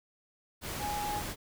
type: tone in noise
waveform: sine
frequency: 830.6 Hz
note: G#5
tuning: in tune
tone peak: -33 dBFS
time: 0.79-1.23 s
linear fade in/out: 50 ms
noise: pink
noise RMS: -38 dBFS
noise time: 0.61-1.36 s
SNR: +2 dB
effects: none